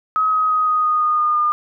sine tone with pitch steps, 1272 / 1263.2 / 1254.5 / 1245.8 / 1237.2 / 1228.7 / 1220.2 / 1211.8 Hz, D#6 / D#6 / D#6 / D#6 / D#6 / D#6 / D#6 / D#6, +38 / +26 / +14 / +2 / -10 / -22 / -34 / -46 cents, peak -14 dBFS, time 0.16-1.52 s, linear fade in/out 0 ms, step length 170 ms, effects none

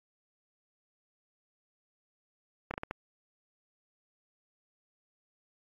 slowing click train, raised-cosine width 0.5 ms, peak -20 dBFS, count 5, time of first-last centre 2.71-2.91 s, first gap 29 ms, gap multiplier 1.38, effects AAC 64 kbps

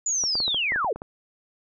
sine linear sweep, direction down, 7040 to 370 Hz, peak -22 dBFS, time 0.06-0.93 s, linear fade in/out 5 ms
clicks, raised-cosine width 1 ms, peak -21 dBFS, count 10, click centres 0.238 / 0.354 / 0.403 / 0.48 / 0.545 / 0.721 / 0.76 / 0.846 / 0.96 / 1.019 s
effects none

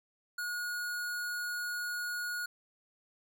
square tone, 1446 Hz, F#6, 40 cents flat, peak -35 dBFS, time 0.38-2.46 s, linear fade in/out 5 ms, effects none

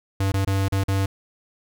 square tone with dropouts, 97.3 Hz, G2, 12 cents flat, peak -20 dBFS, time 0.2-1.06 s, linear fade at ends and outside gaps 5 ms, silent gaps 0.32-0.339 / 0.449-0.472 / 0.684-0.722 / 0.838-0.882 s, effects none

